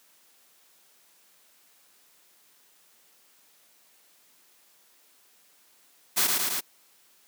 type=noise with echo; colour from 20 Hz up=white; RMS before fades=-23 dBFS; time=6.16-6.28 s; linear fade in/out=20 ms; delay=110 ms; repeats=3; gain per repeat=-2 dB; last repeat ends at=6.61 s; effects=white hiss -61 dBFS RMS until 7.27 s + high-pass 200 Hz 12 dB/octave